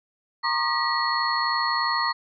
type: tone cluster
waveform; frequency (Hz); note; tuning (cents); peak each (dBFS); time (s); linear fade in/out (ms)
sine; 932 / 1084 / 1207 / 1922 / 4340; A#5 / C#6 / D6 / B6 / C#8; -1 / -39 / +47 / -48 / -37; -28; 0.43-2.13; 20
effects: none